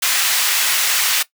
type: high-pass noise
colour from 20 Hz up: pink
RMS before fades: -17 dBFS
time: 0.02-1.23 s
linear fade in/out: 10 ms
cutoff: 1800 Hz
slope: 12 dB/octave
effects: noise-tail reverb RT60 0.1 s tail -17 dB re dry